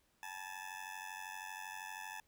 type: tone with amplitude modulation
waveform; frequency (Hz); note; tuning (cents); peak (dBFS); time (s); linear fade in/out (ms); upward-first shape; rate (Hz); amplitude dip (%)
20% pulse; 867; A5; -26; -36; 0.23-2.2; 0; sine; 92.7; 85
effects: pink hiss -75 dBFS RMS until 2.27 s